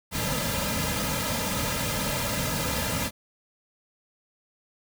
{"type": "noise with comb filter", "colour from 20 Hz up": "pink", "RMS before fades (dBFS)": -28, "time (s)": [0.11, 3.11], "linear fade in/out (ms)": 50, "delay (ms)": 2.7, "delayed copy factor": -0.95, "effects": []}